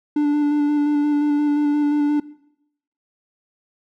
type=tone with vibrato; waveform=triangle; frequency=293.7 Hz; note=D4; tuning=in tune; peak=-13 dBFS; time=0.16-2.2 s; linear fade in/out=5 ms; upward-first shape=square; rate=5.7 Hz; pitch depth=14 cents each way; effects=noise-tail reverb RT60 0.8 s tail -20 dB re dry